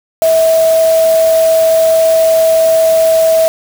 sine tone in noise, 649 Hz, E5, 27 cents flat, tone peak -6 dBFS, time 0.22-3.48 s, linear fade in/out 0 ms, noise white, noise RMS -23 dBFS, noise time 0.22-3.48 s, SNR +14 dB, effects none

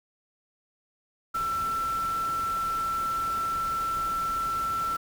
sine tone in noise, 1340 Hz, E6, 28 cents sharp, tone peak -26 dBFS, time 1.34-4.97 s, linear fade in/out 10 ms, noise pink, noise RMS -41 dBFS, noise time 1.34-4.97 s, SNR +12 dB, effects none

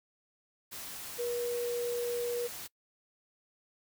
sine tone in noise, 480 Hz, B4, 49 cents flat, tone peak -31 dBFS, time 1.18-2.48 s, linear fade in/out 20 ms, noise white, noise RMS -43 dBFS, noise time 0.71-2.68 s, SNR +9 dB, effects noise-tail reverb RT60 0.1 s tail -23 dB re dry

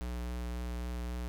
square tone with vibrato, 60.4 Hz, B1, 38 cents flat, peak -36 dBFS, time 0.01-1.28 s, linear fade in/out 0 ms, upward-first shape triangle, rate 3.7 Hz, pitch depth 16 cents each way, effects none

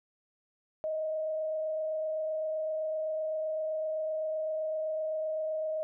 sine tone with frequency modulation, 627 Hz, D#5, 13 cents sharp, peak -30 dBFS, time 0.84-5.83 s, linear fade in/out 0 ms, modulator 27.8 Hz, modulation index 0.31, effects none

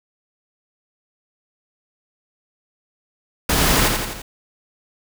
pink noise with echo, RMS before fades -18 dBFS, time 3.49-3.88 s, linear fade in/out 5 ms, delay 85 ms, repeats 4, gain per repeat -4 dB, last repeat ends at 4.22 s, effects none

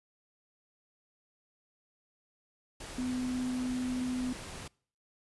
sine tone in noise, 252.1 Hz, B3, 36 cents sharp, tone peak -31 dBFS, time 2.98-4.33 s, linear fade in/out 5 ms, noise pink, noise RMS -44 dBFS, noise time 2.8-4.68 s, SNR +10 dB, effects noise-tail reverb RT60 0.5 s tail -25 dB re dry + resampled to 24000 Hz

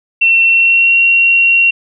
sine tone with pitch glide, 2707 to 2742 Hz, E7 to F7, +45 to -32 cents, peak -6 dBFS, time 0.21-1.71 s, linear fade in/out 10 ms, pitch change +23 cents, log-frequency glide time 0.46-0.96 s, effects none

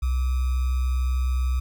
sine tone with sample-and-hold, 63.6 Hz, C2, 48 cents flat, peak -20 dBFS, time 0.02-1.6 s, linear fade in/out 10 ms, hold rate 1225 Hz, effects none

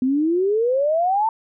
sine exponential sweep, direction up, 250 to 912 Hz, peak -16 dBFS, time 0.02-1.29 s, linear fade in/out 2 ms, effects none

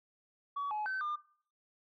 sine tone with pitch steps, 1133 / 848 / 1534 / 1202 Hz, C#6 / G#5 / G6 / D6, +37 / +36 / -38 / +40 cents, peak -32 dBFS, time 0.56-1.16 s, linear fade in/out 10 ms, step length 150 ms, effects noise-tail reverb RT60 0.5 s tail -19 dB re dry + tanh soft clip ceiling -31 dBFS

